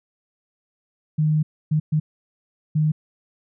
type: tone bursts at uneven times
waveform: sine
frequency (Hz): 153.8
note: D#3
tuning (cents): -20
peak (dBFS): -16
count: 4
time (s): 1.18-1.43 / 1.71-1.8 / 1.92-2 / 2.75-2.92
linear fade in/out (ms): 10
effects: none